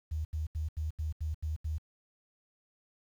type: tone bursts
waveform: sine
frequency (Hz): 77.78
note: D#2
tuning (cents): 0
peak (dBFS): -31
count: 8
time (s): 0.11-1.783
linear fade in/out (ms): 10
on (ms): 140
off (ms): 79
effects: 10-bit